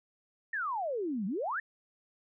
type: exponential two-way sweep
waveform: sine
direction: down then up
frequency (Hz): 1864.7 to 181 to 1864.7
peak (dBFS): -31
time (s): 0.53-1.6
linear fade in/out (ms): 5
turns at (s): 1.26
effects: none